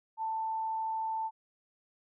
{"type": "tone", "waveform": "sine", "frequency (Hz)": 887, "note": "A5", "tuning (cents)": 14, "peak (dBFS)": -31, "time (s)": [0.17, 1.31], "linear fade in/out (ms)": 50, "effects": []}